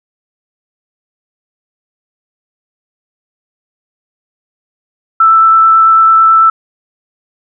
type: tone with vibrato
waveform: sine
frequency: 1324 Hz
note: E6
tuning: 7 cents sharp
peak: -3 dBFS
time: 5.2-6.5 s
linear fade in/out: 5 ms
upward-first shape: sine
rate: 9.1 Hz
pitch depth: 8 cents each way
effects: none